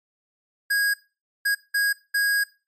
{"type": "tone bursts at uneven times", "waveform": "square", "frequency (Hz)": 1643, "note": "G#6", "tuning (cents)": -19, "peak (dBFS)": -20, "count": 4, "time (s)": [[0.7, 0.94], [1.45, 1.55], [1.74, 1.93], [2.14, 2.44]], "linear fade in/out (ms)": 10, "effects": ["noise-tail reverb RT60 0.3 s tail -19 dB re dry", "MP3 64 kbps"]}